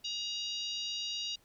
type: harmonic tone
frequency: 948 Hz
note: A#5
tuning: 29 cents sharp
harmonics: 3 / 4 / 5 / 6 / 7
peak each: -39 / -39 / -41 / -47 / -52 dBFS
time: 0.04-1.36 s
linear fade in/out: 10 ms
effects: pink hiss -67 dBFS RMS until 1.44 s